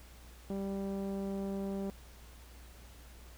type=tone with low-pass filter; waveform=sawtooth; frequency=196 Hz; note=G3; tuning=in tune; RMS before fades=-37 dBFS; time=0.5-1.9 s; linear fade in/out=0 ms; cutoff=570 Hz; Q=1.1; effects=added 60 Hz sine -52 dBFS peak until 3.37 s + pink hiss -58 dBFS RMS until 3.37 s